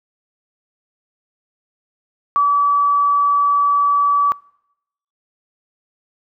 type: tone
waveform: sine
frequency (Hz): 1148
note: D6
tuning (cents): -40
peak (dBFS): -11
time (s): 2.36-4.32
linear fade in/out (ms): 0
effects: noise-tail reverb RT60 0.8 s tail -25 dB re dry